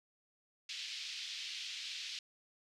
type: band-pass noise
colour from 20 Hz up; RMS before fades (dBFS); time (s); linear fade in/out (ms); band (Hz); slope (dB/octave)
pink; -44; 0.69-2.19; 2; 2700 to 5100; 24
effects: none